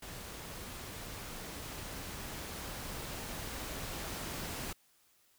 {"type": "noise with level ramp", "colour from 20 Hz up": "pink", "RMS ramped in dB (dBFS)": [-46, -40], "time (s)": [0.02, 4.73], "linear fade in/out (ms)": 5, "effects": ["white hiss -69 dBFS RMS until 5.38 s"]}